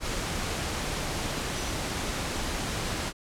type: tone in noise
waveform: sine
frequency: 5920 Hz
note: F#8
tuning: in tune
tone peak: -42 dBFS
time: 1.53-1.75 s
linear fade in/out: 50 ms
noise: pink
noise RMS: -31 dBFS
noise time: 0-3.13 s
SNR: -14 dB
effects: low-pass 9000 Hz 12 dB/octave